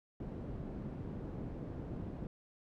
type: low-pass noise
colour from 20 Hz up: white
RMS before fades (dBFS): -43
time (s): 0.2-2.27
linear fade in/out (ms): 2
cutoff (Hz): 250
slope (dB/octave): 12
effects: none